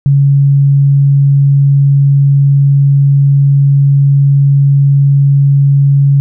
sine tone, 139.8 Hz, C#3, 15 cents sharp, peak -4 dBFS, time 0.06-6.2 s, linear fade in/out 0 ms, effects none

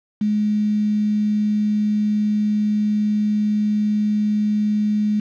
sine tone with quantisation, 210.6 Hz, G#3, 24 cents sharp, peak -16 dBFS, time 0.21-5.2 s, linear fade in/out 5 ms, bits 6, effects low-pass 3000 Hz 12 dB/octave

